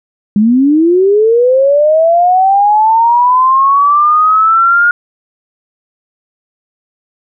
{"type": "linear sweep", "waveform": "sine", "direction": "up", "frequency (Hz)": [200, 1432], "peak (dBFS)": -5, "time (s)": [0.36, 4.91], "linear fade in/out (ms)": 2, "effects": []}